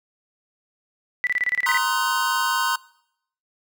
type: tone bursts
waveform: sine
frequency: 1975.5 Hz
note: B6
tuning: in tune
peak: -18 dBFS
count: 10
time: 1.24-1.773 s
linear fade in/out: 0 ms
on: 29 ms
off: 27 ms
type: chord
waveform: square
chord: C half-diminished seventh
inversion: third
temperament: just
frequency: 941.9 / 1046.5 / 1255.8 / 1507 Hz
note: Bb5 / C6 / Eb6 / Gb6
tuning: +18 / 0 / +16 / +31 cents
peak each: -27 / -25 / -30 / -26 dBFS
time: 1.66-2.76 s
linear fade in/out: 5 ms
effects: noise-tail reverb RT60 0.7 s tail -21 dB re dry